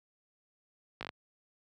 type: slowing click train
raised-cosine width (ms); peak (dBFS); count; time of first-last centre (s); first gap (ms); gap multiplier
0.3; -22; 5; 1.01-1.091; 18; 1.08
effects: high-pass 80 Hz 12 dB/octave